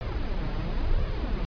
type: noise with flanger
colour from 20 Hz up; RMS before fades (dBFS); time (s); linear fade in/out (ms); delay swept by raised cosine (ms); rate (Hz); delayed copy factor
brown; -27; 0.01-1.45; 0; 1.7 to 6.7; 0.97; +0.6
effects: resampled to 11025 Hz